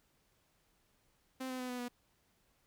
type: tone with pitch steps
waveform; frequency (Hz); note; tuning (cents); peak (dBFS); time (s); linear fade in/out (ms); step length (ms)
sawtooth; 260.3 / 256.1 / 252 / 248 / 244; C4 / C4 / B3 / B3 / B3; -9 / -37 / +35 / +7 / -21; -35; 1.4-1.885; 10; 97
effects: pink hiss -74 dBFS RMS until 2.66 s